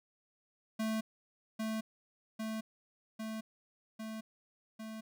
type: tone with echo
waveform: square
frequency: 220 Hz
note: A3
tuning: in tune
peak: -33 dBFS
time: 0.79-1.01 s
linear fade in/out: 10 ms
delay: 800 ms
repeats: 5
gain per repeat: -2 dB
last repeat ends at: 5.01 s
effects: none